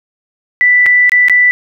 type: tone with dropouts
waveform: sine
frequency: 1978 Hz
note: B6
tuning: 2 cents sharp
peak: -5 dBFS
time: 0.61-1.51 s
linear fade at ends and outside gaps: 0 ms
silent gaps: 0.86-0.864 / 1.095-1.119 / 1.284-1.297 s
effects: none